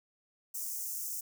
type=high-pass noise; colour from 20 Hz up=white; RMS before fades=-38 dBFS; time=0.54-1.21 s; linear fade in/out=10 ms; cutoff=5800 Hz; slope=48 dB/octave; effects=none